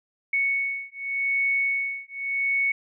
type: beating tone pair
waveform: sine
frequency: 2217 / 2217.86 Hz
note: C#7 / C#7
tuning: 0 / 0 cents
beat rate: 0.86 Hz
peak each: -26 dBFS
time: 0.33-2.72 s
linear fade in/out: 5 ms
effects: none